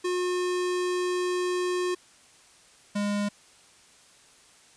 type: tone pair in turn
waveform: square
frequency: 360 / 204.7 Hz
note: F#4 / G#3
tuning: -47 / -25 cents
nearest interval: minor seventh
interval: 978 cents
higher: first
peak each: -26 dBFS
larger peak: neither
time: 0.04-1.95 / 2.95-3.29 s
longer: first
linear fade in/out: 10 ms
effects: white hiss -56 dBFS RMS until 4.76 s + resampled to 22050 Hz